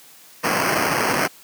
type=noise with sample-and-hold; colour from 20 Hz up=blue; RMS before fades=-20 dBFS; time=0.43-1.28 s; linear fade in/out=20 ms; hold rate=3675 Hz; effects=white hiss -47 dBFS RMS until 1.43 s + high-pass 150 Hz 12 dB/octave